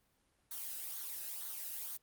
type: noise with flanger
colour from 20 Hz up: blue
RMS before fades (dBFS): -43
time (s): 0.51-1.97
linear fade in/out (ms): 5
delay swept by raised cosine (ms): 0.38 to 0.92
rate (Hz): 2.1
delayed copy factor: -0.5
effects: pink hiss -75 dBFS RMS until 2.02 s + Opus 32 kbps